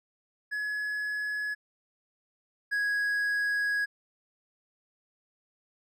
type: tone pair in turn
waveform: triangle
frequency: 1693 / 1660.1 Hz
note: G#6 / G#6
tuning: +33 / -1 cents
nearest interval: unison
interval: 34 cents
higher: first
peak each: -28 / -24 dBFS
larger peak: second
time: 0.51-1.55 / 2.71-3.86 s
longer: second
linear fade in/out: 20 ms
effects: none